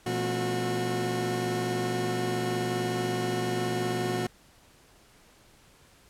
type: tone cluster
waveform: 30% pulse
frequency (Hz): 120.1 / 171.6 / 219.4 / 264.9 / 364.2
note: B2 / F3 / A3 / C4 / F#4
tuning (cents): -48 / -30 / -5 / +22 / -27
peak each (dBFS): -31 / -34 / -35 / -36 / -27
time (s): 0.06-4.27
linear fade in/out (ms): 5
effects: pink hiss -58 dBFS RMS until 6.09 s + low-pass 12000 Hz 12 dB/octave